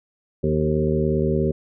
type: harmonic tone with a mistuned harmonic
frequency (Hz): 77.1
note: D#2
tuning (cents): -15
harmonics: 1 / 2 / 3 / 4 / 5 / 6 / 7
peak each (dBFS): -27 / -23 / -25 / -34 / -23 / -28 / -29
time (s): 0.43-1.52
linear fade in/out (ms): 10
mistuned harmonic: 6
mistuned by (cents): -24
effects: none